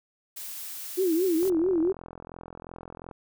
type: noise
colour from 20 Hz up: blue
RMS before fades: -38 dBFS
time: 0.36-1.5 s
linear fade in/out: 10 ms
type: tone with vibrato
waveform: sine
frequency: 349.2 Hz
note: F4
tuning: in tune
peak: -21 dBFS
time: 0.97-1.93 s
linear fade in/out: 20 ms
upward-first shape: triangle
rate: 4.5 Hz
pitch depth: 200 cents each way
type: click train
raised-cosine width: 1 ms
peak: -27 dBFS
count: 73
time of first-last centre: 1.43-3.112 s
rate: 42.8 Hz
effects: none